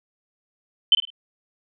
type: tone with echo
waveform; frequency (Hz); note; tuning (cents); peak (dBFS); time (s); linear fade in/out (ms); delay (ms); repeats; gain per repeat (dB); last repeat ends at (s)
sine; 3070; G7; -37; -10; 0.92-0.95; 2; 51; 3; -10; 1.103
effects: none